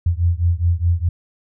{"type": "beating tone pair", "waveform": "sine", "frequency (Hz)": [84, 88.8], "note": ["E2", "F2"], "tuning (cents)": [33, 29], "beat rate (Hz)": 4.8, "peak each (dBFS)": [-17, -18], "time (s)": [0.06, 1.09], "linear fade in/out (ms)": 5, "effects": []}